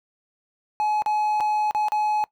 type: tone with dropouts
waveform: triangle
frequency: 848 Hz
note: G#5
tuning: 36 cents sharp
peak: -18 dBFS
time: 0.8-2.24 s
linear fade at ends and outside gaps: 0 ms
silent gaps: 1.021-1.061 / 1.402-1.407 / 1.71-1.748 / 1.884-1.92 s
effects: noise-tail reverb RT60 0.1 s tail -21 dB re dry